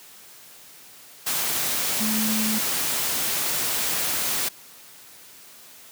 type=tone in noise; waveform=sine; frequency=217.2 Hz; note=A3; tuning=22 cents flat; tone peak=-24 dBFS; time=2-2.59 s; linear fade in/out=10 ms; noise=white; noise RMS=-25 dBFS; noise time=1.26-4.49 s; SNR=-2 dB; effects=white hiss -47 dBFS RMS until 5.91 s + high-pass 100 Hz 12 dB/octave